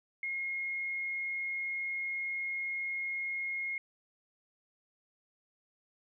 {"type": "tone", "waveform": "sine", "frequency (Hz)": 2151, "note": "C7", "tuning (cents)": 47, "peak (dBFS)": -33, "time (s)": [0.23, 3.78], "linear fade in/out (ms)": 2, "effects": []}